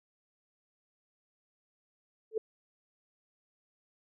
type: tone with exponential growth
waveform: sine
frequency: 440 Hz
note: A4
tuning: in tune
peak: -24 dBFS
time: 2.31-2.38 s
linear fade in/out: 5 ms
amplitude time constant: 15 ms
effects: none